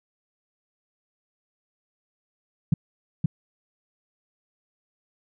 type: tone with echo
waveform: sine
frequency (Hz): 155.56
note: D#3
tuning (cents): 0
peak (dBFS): -14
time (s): 2.72-2.74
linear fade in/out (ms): 5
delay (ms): 520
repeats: 1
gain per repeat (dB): -2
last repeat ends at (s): 3.26
effects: none